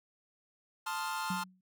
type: chord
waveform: 45% pulse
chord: F dominant seventh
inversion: first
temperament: equal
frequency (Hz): 880 / 1046.5 / 1244.5 / 1396.9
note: A5 / C6 / Eb6 / F6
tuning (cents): 0 / 0 / 0 / 0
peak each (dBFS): -38 / -40 / -44 / -40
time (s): 0.86-1.44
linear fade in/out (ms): 10
type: tone with exponential decay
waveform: sine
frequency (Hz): 185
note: F#3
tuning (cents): 0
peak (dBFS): -31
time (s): 1.3-1.61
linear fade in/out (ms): 5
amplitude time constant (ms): 66
effects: none